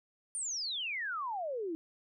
sine exponential sweep, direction down, 9397 to 311.1 Hz, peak -34 dBFS, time 0.35-1.75 s, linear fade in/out 0 ms, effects none

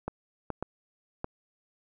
clicks, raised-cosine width 1 ms, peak -18 dBFS, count 4, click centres 0.08 / 0.503 / 0.626 / 1.244 s, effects none

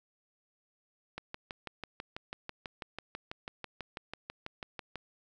click train, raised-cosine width 0.3 ms, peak -23 dBFS, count 24, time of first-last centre 1.18-4.957 s, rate 6.09 Hz, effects none

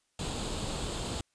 pink noise with comb filter, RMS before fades -35 dBFS, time 0.19-1.21 s, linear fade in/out 2 ms, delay 0.26 ms, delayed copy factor +0.55, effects white hiss -75 dBFS RMS until 1.34 s + resampled to 22050 Hz

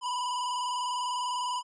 square tone with vibrato, 987.8 Hz, B5, in tune, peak -30 dBFS, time 0.01-1.63 s, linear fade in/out 50 ms, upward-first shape square, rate 20 Hz, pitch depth 39 cents each way, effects resampled to 22050 Hz

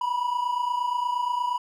triangle tone pair together, 954.5 / 983 Hz, A#5 / B5, +41 / -8 cents, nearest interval minor second, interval 51 cents, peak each -28 / -23 dBFS, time 0.01-1.58 s, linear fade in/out 5 ms, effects none

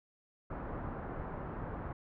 pink low-pass noise, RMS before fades -41 dBFS, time 0.5-1.93 s, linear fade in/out 5 ms, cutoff 1400 Hz, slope 24 dB/octave, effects none

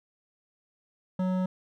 triangle tone with hard clipping, 185 Hz, F#3, in tune, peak -27 dBFS, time 1.19-1.46 s, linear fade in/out 5 ms, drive 16 dB, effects none

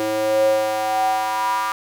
square tone with high-pass filter sweep, 108.3 Hz, A2, 27 cents flat, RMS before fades -20 dBFS, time 0-1.72 s, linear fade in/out 0 ms, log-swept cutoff 420 to 1100 Hz, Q 7.7, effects none

